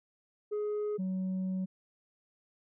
sine tone pair in turn, 418.9 / 187.25 Hz, G#4 / F#3, +15 / +21 cents, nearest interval octave + major second, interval 1394 cents, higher first, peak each -28 / -28 dBFS, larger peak neither, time 0.51-0.98 / 0.98-1.66 s, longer second, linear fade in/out 20 ms, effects tanh soft clip ceiling -30 dBFS

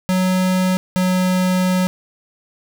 square tone pair in turn, 185 / 183.96 Hz, F#3 / F#3, 0 / -10 cents, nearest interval unison, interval 10 cents, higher first, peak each -15 dBFS, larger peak neither, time 0.09-0.77 / 0.96-1.87 s, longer second, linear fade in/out 0 ms, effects 8-bit

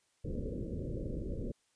pink low-pass noise, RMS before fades -38 dBFS, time 0.24-1.52 s, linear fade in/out 10 ms, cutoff 560 Hz, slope 96 dB/octave, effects white hiss -74 dBFS RMS until 1.75 s + resampled to 22050 Hz

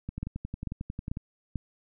two click trains, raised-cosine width 5 ms, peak -19 / -22 dBFS, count 4 / 13, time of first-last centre 0.23-1.557 / 0.09-1.171 s, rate 2.26 / 11.1 Hz, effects none

